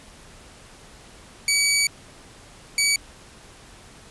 15% pulse tone bursts at uneven times, 2275 Hz, C#7, 44 cents sharp, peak -11 dBFS, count 2, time 1.48-1.87 / 2.78-2.96 s, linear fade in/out 2 ms, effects pink hiss -47 dBFS RMS until 4.1 s + resampled to 24000 Hz

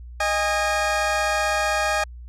20% pulse tone pair together, 620.9 / 816 Hz, D#5 / G#5, -4 / -31 cents, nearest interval perfect fourth, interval 473 cents, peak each -18 dBFS, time 0.2-2.04 s, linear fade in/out 5 ms, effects added 60 Hz sine -36 dBFS peak until 2.28 s + low-pass 9000 Hz 12 dB/octave

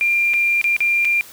sine tone with dropouts, 2388 Hz, D7, 28 cents sharp, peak -14 dBFS, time 0.01-1.21 s, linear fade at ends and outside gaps 0 ms, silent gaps 0.336-0.34 / 0.614-0.642 / 0.765-0.805 / 1.048-1.052 s, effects white hiss -41 dBFS RMS until 1.32 s

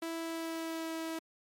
sawtooth tone with pitch glide, 329.6 to 324.7 Hz, E4 to E4, 0 to -26 cents, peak -32 dBFS, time 0.02-1.19 s, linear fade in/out 5 ms, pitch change -26 cents, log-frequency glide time 0.18-0.93 s, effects MP3 64 kbps

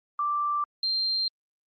sine tone pair in turn, 1174.7 / 4169 Hz, D6 / C8, 0 / -7 cents, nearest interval octave + minor seventh, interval 2193 cents, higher second, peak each -24 dBFS, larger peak neither, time 0.19-0.64 / 0.83-1.28 s, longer neither, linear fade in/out 2 ms, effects Opus 32 kbps

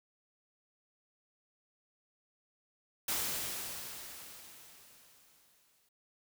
white noise with exponential decay, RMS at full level -33 dBFS, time 3.08-5.89 s, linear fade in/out 5 ms, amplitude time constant 610 ms, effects none

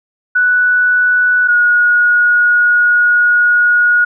sine tone pair in turn, 1480 / 1447.9 Hz, F#6 / F#6, 0 / -38 cents, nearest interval unison, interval 38 cents, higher first, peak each -8 / -7 dBFS, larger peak second, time 0.35-1.48 / 1.48-4.05 s, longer second, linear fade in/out 10 ms, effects none

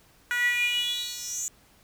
10% pulse tone with high-pass filter sweep, 484.9 Hz, B4, 32 cents flat, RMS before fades -28 dBFS, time 0.31-1.48 s, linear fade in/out 0 ms, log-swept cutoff 1600 to 7100 Hz, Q 8.9, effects pink hiss -59 dBFS RMS until 1.83 s

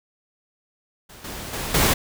pink noise with level steps, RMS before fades -44 / -34 / -29 / -18 dBFS, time 1.09-1.94 s, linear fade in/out 10 ms, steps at 1.24 / 1.53 / 1.74 s, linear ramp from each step 5 ms, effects none

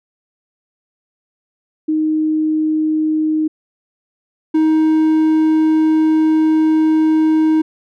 sine / triangle tone pair in turn, 311.1 / 314.4 Hz, D#4 / D#4, 0 / +18 cents, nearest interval unison, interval 18 cents, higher second, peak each -13 / -8 dBFS, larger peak second, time 1.88-3.48 / 4.54-7.62 s, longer second, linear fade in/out 10 ms, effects none

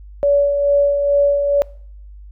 sine tone with tremolo, 570 Hz, C#5, 48 cents sharp, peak -10 dBFS, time 0.23-1.62 s, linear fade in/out 0 ms, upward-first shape sine, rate 2.3 Hz, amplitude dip 45%, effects noise-tail reverb RT60 0.6 s tail -24 dB re dry + added 50 Hz sine -35 dBFS peak until 2.31 s

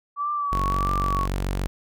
sine tone with vibrato, 1145 Hz, D6, 44 cents flat, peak -23 dBFS, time 0.16-1.28 s, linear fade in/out 50 ms, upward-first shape triangle, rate 1.6 Hz, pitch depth 64 cents each way
sawtooth tone, 46.99 Hz, F#1, 28 cents sharp, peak -20 dBFS, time 0.52-1.67 s, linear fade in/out 0 ms
effects none

